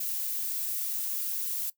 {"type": "noise", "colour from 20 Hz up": "violet", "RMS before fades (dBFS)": -32, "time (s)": [0, 1.7], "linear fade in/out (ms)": 5, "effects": ["noise-tail reverb RT60 0.1 s tail -19 dB re dry"]}